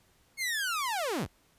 sawtooth linear sweep, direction down, 2201 to 30.81 Hz, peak -26 dBFS, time 0.37-1.28 s, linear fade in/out 50 ms, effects pink hiss -66 dBFS RMS until 1.58 s + resampled to 32000 Hz

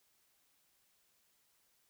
silence, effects white hiss -74 dBFS RMS until 1.89 s

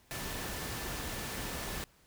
sine tone in noise, 1760 Hz, A6, in tune, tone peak -50 dBFS, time 0.11-1.84 s, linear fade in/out 0 ms, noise pink, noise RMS -39 dBFS, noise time 0.11-1.84 s, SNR -14 dB, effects pink hiss -65 dBFS RMS until 2.06 s

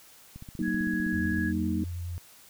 click train, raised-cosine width 5 ms, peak -30 dBFS, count 18, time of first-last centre 0.36-1.45 s, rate 15.6 Hz
sine chord, D# minor, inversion first, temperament equal with one note detuned, 189.32 / 233.1 / 311.1 Hz, F#3 / A#3 / D#4, +40 / 0 / 0 cents, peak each -31 dBFS, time 0.59-1.84 s, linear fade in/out 2 ms
sine tone, 1668 Hz, G#6, 7 cents sharp, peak -32 dBFS, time 0.62-1.53 s, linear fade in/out 50 ms
sine tone with vibrato, 86.9 Hz, F2, 8 cents flat, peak -32 dBFS, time 1.14-2.18 s, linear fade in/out 0 ms, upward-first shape sine, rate 9.8 Hz, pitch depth 21 cents each way
effects white hiss -54 dBFS RMS until 2.49 s

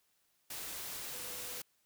sine tone in noise, 493.9 Hz, B4, in tune, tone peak -54 dBFS, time 1.13-1.61 s, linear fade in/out 5 ms, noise white, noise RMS -43 dBFS, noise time 0.5-1.62 s, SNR -14 dB, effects white hiss -75 dBFS RMS until 1.85 s

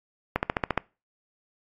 click train, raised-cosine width 0.5 ms, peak -8 dBFS, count 7, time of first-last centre 0.36-0.777 s, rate 14.4 Hz, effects noise-tail reverb RT60 0.3 s tail -23 dB re dry + AAC 32 kbps

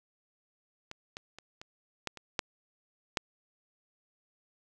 clicks, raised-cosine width 0.2 ms, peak -24 / -23 / -29 / -27 / -16 / -28 / -11 / -11 dBFS, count 8, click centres 0.914 / 1.169 / 1.386 / 1.615 / 2.073 / 2.173 / 2.392 / 3.172 s, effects none

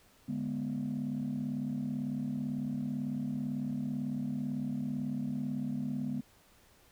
sine chord, G# diminished, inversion second, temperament equal with one note detuned, 146.83 / 208.9 / 246.9 Hz, D3 / G#3 / B3, 0 / +10 / 0 cents, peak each -38 / -36 / -34 dBFS, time 0.28-6.21 s, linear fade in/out 10 ms, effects tanh soft clip ceiling -27 dBFS + pink hiss -63 dBFS RMS until 6.91 s

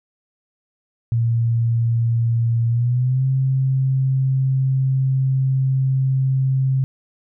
sine tone with pitch glide, 116.2 to 132.71 Hz, A#2 to C3, -5 to +25 cents, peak -15 dBFS, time 1.12-6.84 s, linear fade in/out 0 ms, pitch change +230 cents, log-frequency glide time 2.68-3.25 s, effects none

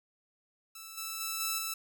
5% pulse tone with level steps, 1318.5 Hz, E6, in tune, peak -33 / -25 / -22 / -19 / -22 dBFS, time 0.75-1.74 s, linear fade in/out 5 ms, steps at 0.97 / 1.2 / 1.4 / 1.58 s, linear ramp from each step 10 ms, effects none

